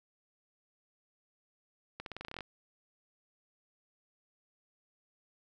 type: accelerating click train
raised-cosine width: 0.3 ms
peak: -25 dBFS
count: 12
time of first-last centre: 2-2.407 s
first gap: 62 ms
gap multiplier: 0.89
effects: none